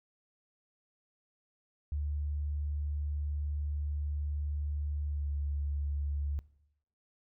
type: tone with pitch glide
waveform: sine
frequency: 73.42 to 71.95 Hz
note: D2 to D2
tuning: 0 to -35 cents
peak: -31 dBFS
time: 1.92-6.39 s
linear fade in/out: 0 ms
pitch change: -35 cents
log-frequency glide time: 5.09-5.29 s
effects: noise-tail reverb RT60 0.8 s tail -20 dB re dry